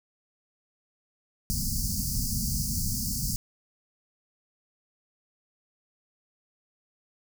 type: band-stop noise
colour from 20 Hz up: pink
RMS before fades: -29 dBFS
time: 1.5-3.36 s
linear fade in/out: 0 ms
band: 250 to 4600 Hz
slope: 96 dB/octave
effects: none